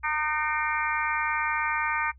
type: harmonic tone with a mistuned harmonic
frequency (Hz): 305.5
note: D#4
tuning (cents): -32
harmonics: 3 / 4 / 5 / 6 / 7 / 8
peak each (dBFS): -30 / -31 / -32 / -33 / -33 / -34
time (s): 0.03-2.12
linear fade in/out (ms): 20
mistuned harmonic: 8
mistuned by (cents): -62
effects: noise-tail reverb RT60 0.1 s tail -22 dB re dry + added 64 Hz sine -49 dBFS peak until 2.18 s